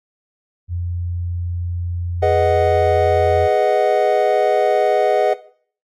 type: tone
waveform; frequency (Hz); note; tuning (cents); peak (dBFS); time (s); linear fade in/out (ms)
sine; 87.31; F2; 0; -20; 0.68-3.49; 50
type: chord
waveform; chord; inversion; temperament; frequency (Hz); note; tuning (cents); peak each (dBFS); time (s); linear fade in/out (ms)
triangle; G# minor seventh; none; equal; 415.3 / 493.9 / 622.3 / 740; G#4 / B4 / D#5 / F#5; 0 / 0 / 0 / 0; -17 / -17 / -15 / -16; 2.22-5.34; 10
effects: noise-tail reverb RT60 0.5 s tail -17 dB re dry + AAC 64 kbps